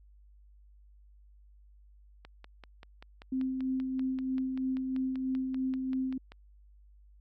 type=click train; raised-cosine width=0.3 ms; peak=-32 dBFS; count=22; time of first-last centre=2.25-6.32 s; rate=5.16 Hz
type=tone with tremolo; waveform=sine; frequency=261.2 Hz; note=C4; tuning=3 cents flat; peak=-28 dBFS; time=3.32-6.18 s; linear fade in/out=5 ms; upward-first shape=sine; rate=3.1 Hz; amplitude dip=35%
effects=added 50 Hz sine -55 dBFS peak until 7.2 s